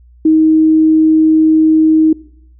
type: tone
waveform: sine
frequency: 315.4 Hz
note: D#4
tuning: 24 cents sharp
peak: -5 dBFS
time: 0.25-2.13 s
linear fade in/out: 5 ms
effects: noise-tail reverb RT60 0.7 s tail -21 dB re dry + added 60 Hz sine -40 dBFS peak until 2.59 s